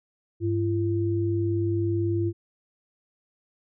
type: tone pair together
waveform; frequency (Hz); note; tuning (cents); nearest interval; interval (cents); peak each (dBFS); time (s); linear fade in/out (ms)
sine; 101.32 / 339.9; G#2 / F4; -42 / -47; octave + major sixth; 2095; -25; 0.4-2.33; 50
effects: none